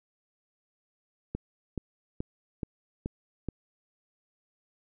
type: click train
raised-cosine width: 3 ms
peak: -19 dBFS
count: 6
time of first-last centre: 1.35-3.487 s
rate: 2.34 Hz
effects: none